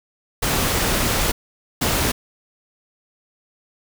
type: noise bursts at uneven times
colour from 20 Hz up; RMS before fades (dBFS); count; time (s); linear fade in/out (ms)
pink; -20; 2; 0.42-1.32 / 1.81-2.12; 10
effects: none